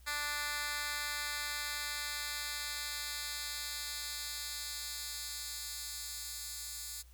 10% pulse tone with high-pass filter sweep, 293.7 Hz, D4, in tune, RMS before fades -40 dBFS, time 0.06-7.03 s, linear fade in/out 20 ms, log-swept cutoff 1700 to 6300 Hz, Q 0.88, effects added 60 Hz sine -55 dBFS peak until 7.13 s + white hiss -66 dBFS RMS until 7.13 s

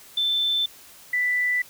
sine tone pair in turn, 3536 / 1981.1 Hz, A7 / B6, +8 / +5 cents, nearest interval minor seventh, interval 1003 cents, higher first, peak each -20 dBFS, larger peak neither, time 0.17-0.66 / 1.13-1.62 s, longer neither, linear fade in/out 5 ms, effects white hiss -48 dBFS RMS until 1.69 s

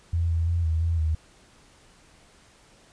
sine tone with pitch steps, 84.3 / 82.8 / 85.2 / 80.5 / 83.5 / 78.9 Hz, E2 / E2 / F2 / E2 / E2 / D#2, +39 / +8 / -42 / -41 / +23 / +25 cents, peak -21 dBFS, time 0.13-1.15 s, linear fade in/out 5 ms, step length 170 ms, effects pink hiss -56 dBFS RMS until 2.92 s + resampled to 22050 Hz

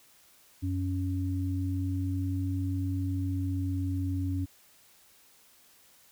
sine tone pair together, 92.8 / 278.1 Hz, F#2 / C#4, +6 / +6 cents, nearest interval octave + perfect fifth, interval 1900 cents, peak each -29 / -33 dBFS, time 0.62-4.46 s, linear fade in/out 20 ms, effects white hiss -60 dBFS RMS until 6.11 s

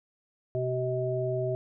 harmonic tone, 127 Hz, B2, 49 cents sharp, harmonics 1 / 3 / 5, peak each -31 / -31 / -31 dBFS, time 0.55-1.55 s, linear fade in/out 0 ms, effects none

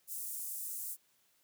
pink high-pass noise, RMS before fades -41 dBFS, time 0.07-0.97 s, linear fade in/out 50 ms, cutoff 8500 Hz, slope 24 dB/octave, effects white hiss -72 dBFS RMS until 1.43 s + high-pass 60 Hz 12 dB/octave

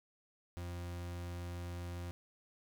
40% pulse tone, 87.4 Hz, F2, 2 cents sharp, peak -40 dBFS, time 0.57-2.11 s, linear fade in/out 0 ms, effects none

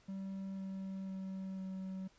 triangle tone with pitch steps, 193.2 / 191.87 / 190.54 / 189.22 Hz, G3 / G3 / G3 / F#3, -25 / -37 / -49 / +39 cents, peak -38 dBFS, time 0.08-2.08 s, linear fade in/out 10 ms, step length 500 ms, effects pink hiss -68 dBFS RMS until 2.18 s + resampled to 16000 Hz

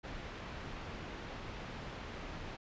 pink low-pass noise, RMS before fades -45 dBFS, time 0.03-2.57 s, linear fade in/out 20 ms, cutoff 3100 Hz, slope 12 dB/octave, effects resampled to 16000 Hz

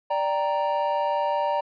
triangle chord, G minor, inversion second, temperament equal, 587.3 / 784 / 932.3 Hz, D5 / G5 / Bb5, 0 / 0 / 0 cents, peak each -24 / -28 / -23 dBFS, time 0.1-1.61 s, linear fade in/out 10 ms, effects resampled to 11025 Hz

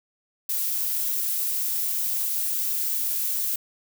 violet noise, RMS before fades -26 dBFS, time 0.49-3.56 s, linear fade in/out 5 ms, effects none

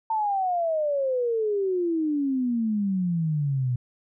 sine exponential sweep, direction down, 902 to 121.3 Hz, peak -22 dBFS, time 0.1-3.76 s, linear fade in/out 5 ms, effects none

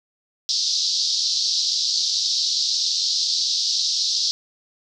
white band-pass noise, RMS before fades -22 dBFS, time 0.49-4.31 s, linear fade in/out 0 ms, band 3900 to 5500 Hz, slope 48 dB/octave, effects none

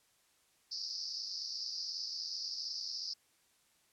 pink band-pass noise, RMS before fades -41 dBFS, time 0.71-3.14 s, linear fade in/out 10 ms, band 4600 to 5400 Hz, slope 96 dB/octave, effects white hiss -71 dBFS RMS until 3.92 s + low-pass 11000 Hz 12 dB/octave

